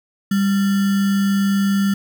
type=tone with sample-and-hold; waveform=sine; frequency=198 Hz; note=G3; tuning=18 cents sharp; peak=-14 dBFS; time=0.31-1.94 s; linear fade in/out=5 ms; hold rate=1575 Hz; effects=none